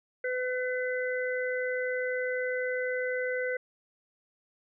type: harmonic tone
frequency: 504 Hz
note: B4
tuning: 35 cents sharp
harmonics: 1 / 3 / 4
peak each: -30 / -35 / -36 dBFS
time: 0.24-3.57 s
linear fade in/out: 5 ms
effects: none